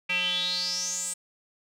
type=tone with band-pass filter sweep; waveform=square; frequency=180.1 Hz; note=F#3; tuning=46 cents flat; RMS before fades=-29 dBFS; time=0.09-1.14 s; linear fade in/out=10 ms; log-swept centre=2500 to 8400 Hz; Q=9.3; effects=none